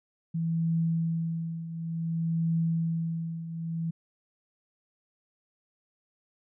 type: tone with tremolo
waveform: sine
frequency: 164.81 Hz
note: E3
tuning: in tune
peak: -23 dBFS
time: 0.34-3.91 s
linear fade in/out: 10 ms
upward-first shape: triangle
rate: 0.56 Hz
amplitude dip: 75%
effects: none